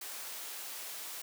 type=high-pass noise; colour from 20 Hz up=white; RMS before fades=-43 dBFS; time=0.01-1.22 s; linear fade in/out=5 ms; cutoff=410 Hz; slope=12 dB/octave; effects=none